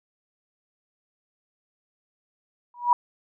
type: tone with exponential growth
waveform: sine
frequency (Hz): 967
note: B5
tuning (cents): -37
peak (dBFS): -11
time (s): 2.74-2.93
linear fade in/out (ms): 2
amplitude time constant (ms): 41
effects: none